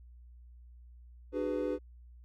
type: chord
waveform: triangle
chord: G# half-diminished seventh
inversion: second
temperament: just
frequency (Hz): 299 / 373.8 / 415.3 / 498.4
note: D4 / F#4 / G#4 / B4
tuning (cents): +31 / +18 / 0 / +16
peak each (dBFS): -34 / -36 / -36 / -33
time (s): 1.32-1.79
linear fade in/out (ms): 50
effects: added 60 Hz sine -51 dBFS peak until 2.24 s

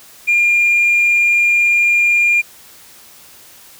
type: tone with tanh clipping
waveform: triangle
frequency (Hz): 2406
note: D7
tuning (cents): +41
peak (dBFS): -10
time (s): 0.27-2.42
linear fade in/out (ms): 20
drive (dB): 5
effects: white hiss -42 dBFS RMS until 3.79 s

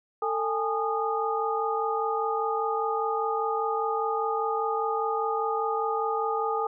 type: tone cluster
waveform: sine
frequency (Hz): 447 / 814 / 859 / 1230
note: A4 / G#5 / A5 / D#6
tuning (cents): +27 / -35 / -42 / -20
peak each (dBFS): -29 / -30 / -34 / -30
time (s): 0.22-6.67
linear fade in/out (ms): 5
effects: none

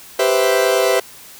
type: chord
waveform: 40% pulse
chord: C major seventh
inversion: second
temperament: equal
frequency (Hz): 392 / 493.9 / 523.3 / 659.3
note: G4 / B4 / C5 / E5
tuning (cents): 0 / 0 / 0 / 0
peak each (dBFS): -18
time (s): 0.19-1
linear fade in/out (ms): 5
effects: white hiss -40 dBFS RMS until 1.39 s

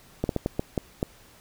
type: slowing click train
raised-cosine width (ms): 2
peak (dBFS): -11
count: 7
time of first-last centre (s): 0.24-1.029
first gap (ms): 52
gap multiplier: 1.37
effects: pink hiss -54 dBFS RMS until 1.4 s

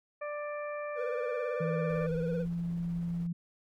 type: harmonic tone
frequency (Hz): 590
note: D5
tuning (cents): +8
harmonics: 1 / 2 / 3 / 4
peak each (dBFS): -36 / -42 / -46 / -48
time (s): 0.21-2.07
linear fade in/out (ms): 10
type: tone with vibrato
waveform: triangle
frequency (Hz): 490.2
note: B4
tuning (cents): -13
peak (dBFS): -31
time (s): 0.95-2.46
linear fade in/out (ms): 50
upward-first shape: sine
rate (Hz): 18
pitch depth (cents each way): 68
type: tone with pitch glide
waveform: sine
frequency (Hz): 163.1 to 170.91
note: E3 to F3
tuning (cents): -18 to -37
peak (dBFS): -31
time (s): 1.6-3.33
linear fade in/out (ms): 10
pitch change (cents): +81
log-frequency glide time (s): 2.14-2.38
type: noise with tremolo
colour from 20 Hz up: brown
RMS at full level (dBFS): -48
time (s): 1.89-3.27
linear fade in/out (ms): 5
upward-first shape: sine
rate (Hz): 16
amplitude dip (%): 30
effects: none

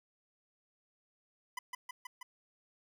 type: tone with echo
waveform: 25% pulse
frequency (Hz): 1000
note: B5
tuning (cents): +21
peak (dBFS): -33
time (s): 1.57-1.59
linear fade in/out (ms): 5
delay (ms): 160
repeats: 4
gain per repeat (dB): -2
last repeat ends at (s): 2.23
effects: none

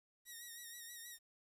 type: tone with vibrato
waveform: 5% pulse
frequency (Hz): 1886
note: A#6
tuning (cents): +20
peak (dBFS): -39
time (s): 0.25-1.19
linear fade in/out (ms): 50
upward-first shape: sine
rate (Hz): 6.3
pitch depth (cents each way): 51
effects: resampled to 32000 Hz + 12-bit

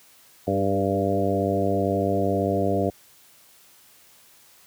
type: harmonic tone with a mistuned harmonic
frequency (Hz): 98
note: G2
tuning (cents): 0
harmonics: 1 / 2 / 3 / 4 / 5 / 6 / 7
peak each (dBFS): -28 / -28 / -28 / -28 / -28 / -28 / -28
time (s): 0.47-2.9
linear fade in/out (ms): 5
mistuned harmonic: 4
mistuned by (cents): +22
effects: white hiss -54 dBFS RMS until 4.66 s + high-pass 60 Hz 12 dB/octave

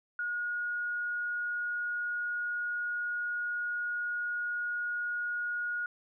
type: tone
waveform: sine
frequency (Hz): 1442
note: F#6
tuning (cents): -45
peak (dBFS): -31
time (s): 0.19-5.86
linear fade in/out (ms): 2
effects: none

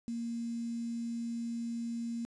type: tone with quantisation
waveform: sine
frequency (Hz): 233.1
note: A#3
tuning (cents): 0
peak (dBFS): -34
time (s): 0.08-2.25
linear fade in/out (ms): 0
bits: 9
effects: resampled to 24000 Hz

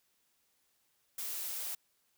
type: noise with high-pass filter sweep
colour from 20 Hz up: blue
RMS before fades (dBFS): -39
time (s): 1.18-1.75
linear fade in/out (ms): 5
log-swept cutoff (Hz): 250 to 660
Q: 2.5
effects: white hiss -75 dBFS RMS until 2.17 s

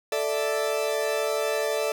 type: chord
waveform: 40% pulse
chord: A suspended fourth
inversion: none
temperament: equal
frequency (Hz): 440 / 587.3 / 659.3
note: A4 / D5 / E5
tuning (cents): 0 / 0 / 0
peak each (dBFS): -27 / -27 / -30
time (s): 0.12-1.92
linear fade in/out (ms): 2
effects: none

